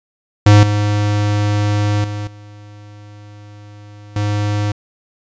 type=tone with level steps; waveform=square; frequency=103.83 Hz; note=G#2; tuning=in tune; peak=-5 / -14 / -22 / -36 / -16 dBFS; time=0.46-4.72 s; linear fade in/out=5 ms; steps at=0.63 / 2.04 / 2.27 / 4.16 s; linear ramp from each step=2 ms; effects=resampled to 16000 Hz